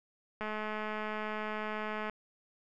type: click train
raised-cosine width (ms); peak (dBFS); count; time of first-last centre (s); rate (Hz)
0.5; -23; 362; 0.41-2.097; 214
effects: none